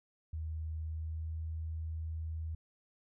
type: tone with pitch glide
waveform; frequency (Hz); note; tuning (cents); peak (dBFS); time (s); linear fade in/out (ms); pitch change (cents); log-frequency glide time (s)
sine; 79.2 to 80.12; D#2 to E2; +31 to -49; -36; 0.33-2.55; 5; +20; 0.85-1.37
effects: none